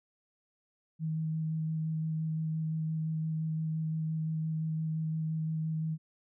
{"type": "tone with vibrato", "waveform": "sine", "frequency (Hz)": 158.6, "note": "D#3", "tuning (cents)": 33, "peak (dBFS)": -30, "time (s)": [0.99, 5.98], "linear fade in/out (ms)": 50, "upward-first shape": "square", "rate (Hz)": 5.8, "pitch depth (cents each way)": 9, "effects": []}